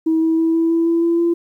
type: tone with pitch steps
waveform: sine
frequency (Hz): 321.4 / 324 / 326.6 / 329.3 / 332 / 334.7 / 337.4 / 340.1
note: E4 / E4 / E4 / E4 / E4 / E4 / E4 / F4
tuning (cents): -44 / -30 / -16 / -2 / +12 / +26 / +40 / -46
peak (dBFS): -12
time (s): 0.06-1.34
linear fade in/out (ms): 10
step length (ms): 160
effects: tanh soft clip ceiling -9 dBFS + 9-bit